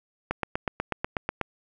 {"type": "click train", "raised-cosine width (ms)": 0.5, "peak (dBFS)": -11, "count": 10, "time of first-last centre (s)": [0.31, 1.413], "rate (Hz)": 8.16, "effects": []}